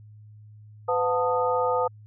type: tone cluster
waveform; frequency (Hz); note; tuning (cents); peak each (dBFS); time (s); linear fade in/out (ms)
sine; 503 / 718 / 889 / 1238; B4 / F5 / A5 / D#6; +32 / +48 / +18 / -9; -24 / -30 / -27 / -28; 0.88-1.88; 10
effects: added 106 Hz sine -45 dBFS peak until 2.06 s